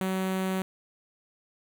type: tone with notch filter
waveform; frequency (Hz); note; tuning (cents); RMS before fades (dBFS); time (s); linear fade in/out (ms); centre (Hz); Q
sawtooth; 188.6; F#3; +33; -29; 0.01-0.62; 0; 5200; 1.6
effects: none